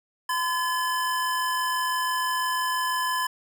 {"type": "tone pair together", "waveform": "square", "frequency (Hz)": [1018.6, 1713], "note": ["C6", "A6"], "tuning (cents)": [-47, -47], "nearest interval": "major sixth", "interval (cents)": 900, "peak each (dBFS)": [-26, -30], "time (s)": [0.29, 3.27], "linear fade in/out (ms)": 5, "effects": []}